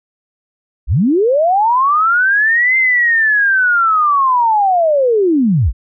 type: linear two-way sweep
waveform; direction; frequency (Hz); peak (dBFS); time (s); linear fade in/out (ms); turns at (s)
sine; up then down; 38.45 to 2093 to 38.45; -9; 0.87-5.73; 50; 2.77
effects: none